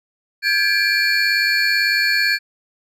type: tone cluster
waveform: triangle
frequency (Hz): 1604 / 1702 / 2357 / 4411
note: G6 / G#6 / D7 / C#8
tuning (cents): +39 / +42 / +6 / -9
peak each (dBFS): -19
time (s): 0.42-2.39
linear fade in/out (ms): 50
effects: none